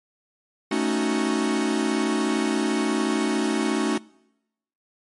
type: chord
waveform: 45% pulse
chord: D# half-diminished seventh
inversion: second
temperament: equal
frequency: 220 / 277.2 / 311.1 / 370 Hz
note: A3 / C#4 / D#4 / F#4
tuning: 0 / 0 / 0 / 0 cents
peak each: -27 dBFS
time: 0.71-3.98 s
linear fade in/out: 5 ms
effects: noise-tail reverb RT60 0.9 s tail -24 dB re dry + MP3 48 kbps